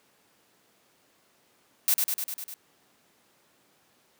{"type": "noise with echo", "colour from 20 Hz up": "blue", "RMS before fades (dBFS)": -22, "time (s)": [1.88, 1.94], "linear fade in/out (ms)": 0, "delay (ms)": 100, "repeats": 6, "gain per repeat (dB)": -3, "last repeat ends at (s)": 2.54, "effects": ["pink hiss -64 dBFS RMS until 4.19 s", "high-pass 200 Hz 12 dB/octave"]}